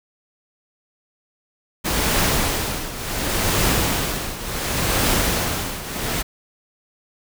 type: noise with tremolo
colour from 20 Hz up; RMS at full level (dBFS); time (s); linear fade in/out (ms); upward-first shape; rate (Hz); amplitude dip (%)
pink; -18; 1.84-6.23; 20; triangle; 0.69; 80
effects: none